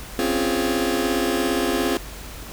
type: chord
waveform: sawtooth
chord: Db major seventh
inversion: third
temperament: just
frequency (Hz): 259.9 / 277.2 / 346.5 / 415.8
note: C4 / Db4 / F4 / Ab4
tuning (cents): -11 / 0 / -14 / +2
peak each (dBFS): -21 / -23 / -20 / -22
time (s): 0.19-1.97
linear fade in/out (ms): 0
effects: added 50 Hz sine -38 dBFS peak until 2.52 s + pink hiss -38 dBFS RMS until 2.52 s